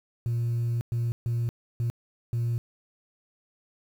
sine tone bursts at uneven times, 117.9 Hz, A#2, 20 cents sharp, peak -22 dBFS, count 5, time 0.26-0.81 / 0.92-1.12 / 1.26-1.49 / 1.8-1.9 / 2.33-2.58 s, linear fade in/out 0 ms, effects tanh soft clip ceiling -23 dBFS + 9-bit

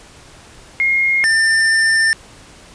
sine / square tone pair in turn, 2142 / 1792.9 Hz, C7 / A6, +40 / +32 cents, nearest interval minor third, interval 308 cents, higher first, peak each -12 dBFS, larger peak neither, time 0.8-1.24 / 1.24-2.13 s, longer second, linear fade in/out 0 ms, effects pink hiss -42 dBFS RMS until 2.74 s + resampled to 22050 Hz

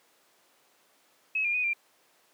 sine tone with pitch steps, 2569 / 2406 / 2488 / 2377 Hz, E7 / D7 / D#7 / D7, -45 / +41 / -1 / +20 cents, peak -25 dBFS, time 1.35-1.734 s, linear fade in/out 5 ms, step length 96 ms, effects pink hiss -64 dBFS RMS until 2.33 s + high-pass 400 Hz 12 dB/octave

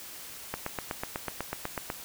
click train, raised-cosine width 0.5 ms, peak -16 dBFS, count 12, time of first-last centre 0.54-1.901 s, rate 8.08 Hz, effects white hiss -44 dBFS RMS until 2.04 s

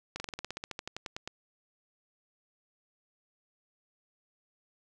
slowing click train, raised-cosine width 0.2 ms, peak -20 dBFS, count 17, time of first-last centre 0.16-1.276 s, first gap 40 ms, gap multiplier 1.07, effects none

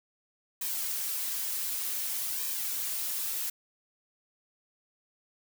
blue noise with flanger, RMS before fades -33 dBFS, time 0.61-3.5 s, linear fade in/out 5 ms, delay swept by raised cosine 1.4 to 7.3 ms, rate 0.54 Hz, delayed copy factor -0.65, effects none

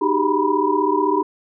sine tone cluster, 306.8 / 381.4 / 401.8 / 960 / 996 Hz, D#4 / G4 / G4 / B5 / B5, -24 / -47 / +43 / -49 / +14 cents, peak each -22 dBFS, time 0.01-1.23 s, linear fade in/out 10 ms, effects none

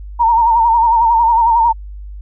sine tone with vibrato, 923 Hz, A#5, 17 cents flat, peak -8 dBFS, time 0.19-1.73 s, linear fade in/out 20 ms, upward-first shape sine, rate 11 Hz, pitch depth 61 cents each way, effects added 50 Hz sine -27 dBFS peak until 2.21 s

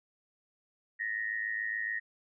sine tone with amplitude modulation, 1864.7 Hz, A#6, in tune, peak -28 dBFS, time 0.99-2 s, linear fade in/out 20 ms, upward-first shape sine, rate 107 Hz, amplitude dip 80%, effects none

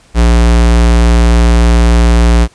square tone, 58.27 Hz, A#1, in tune, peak -5 dBFS, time 0.14-2.48 s, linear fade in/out 50 ms, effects pink hiss -45 dBFS RMS until 2.54 s + resampled to 22050 Hz

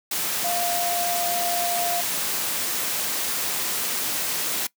sine tone in noise, 698.5 Hz, F5, in tune, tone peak -25 dBFS, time 0.44-2.01 s, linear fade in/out 5 ms, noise white, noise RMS -26 dBFS, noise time 0.11-4.67 s, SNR -2 dB, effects noise-tail reverb RT60 0.1 s tail -21 dB re dry + high-pass 150 Hz 12 dB/octave

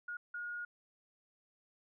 sine tone bursts at uneven times, 1436 Hz, F6, 48 cents sharp, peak -39 dBFS, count 2, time 0.08-0.17 / 0.34-0.65 s, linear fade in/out 5 ms, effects none

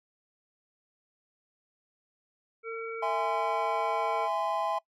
harmonic tone, 453.7 Hz, A#4, 47 cents flat, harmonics 1 / 3 / 5, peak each -35 / -40 / -42 dBFS, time 2.63-4.29 s, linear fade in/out 50 ms
triangle chord, E augmented, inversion none, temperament just, 659.3 / 824.1 / 1030.1 Hz, E5 / G#5 / B#5, 0 / -14 / -27 cents, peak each -30 dBFS, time 3.02-4.79 s, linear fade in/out 10 ms
effects noise-tail reverb RT60 0.1 s tail -23 dB re dry

